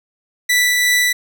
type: tone with tremolo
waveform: sawtooth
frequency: 1973 Hz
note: B6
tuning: 2 cents flat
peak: -8 dBFS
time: 0.49-1.13 s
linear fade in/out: 10 ms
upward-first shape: triangle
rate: 2.8 Hz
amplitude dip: 25%
effects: none